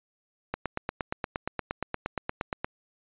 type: click train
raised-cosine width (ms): 0.5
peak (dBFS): -14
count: 19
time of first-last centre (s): 0.54-2.645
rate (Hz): 8.55
effects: resampled to 8000 Hz